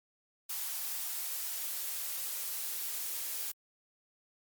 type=noise with high-pass filter sweep; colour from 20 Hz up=blue; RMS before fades=-37 dBFS; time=0.49-3.52 s; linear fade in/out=10 ms; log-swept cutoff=760 to 290 Hz; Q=1.4; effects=Opus 48 kbps